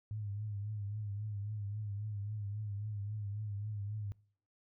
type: tone with vibrato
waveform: sine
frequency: 103.83 Hz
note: G#2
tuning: in tune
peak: -37 dBFS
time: 0.11-4.12 s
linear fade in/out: 0 ms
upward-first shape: triangle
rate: 3.7 Hz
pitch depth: 83 cents each way
effects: noise-tail reverb RT60 0.5 s tail -23 dB re dry